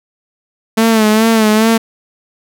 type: tone with vibrato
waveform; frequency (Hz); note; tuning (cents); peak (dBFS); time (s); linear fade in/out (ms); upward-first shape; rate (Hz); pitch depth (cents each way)
sawtooth; 220; A3; 0; -4; 0.77-1.78; 10; sine; 2.4; 57
effects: none